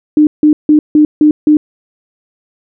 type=tone bursts; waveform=sine; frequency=302.1 Hz; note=D4; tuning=49 cents sharp; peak=-3 dBFS; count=6; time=0.17-1.57 s; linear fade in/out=2 ms; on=100 ms; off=160 ms; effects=none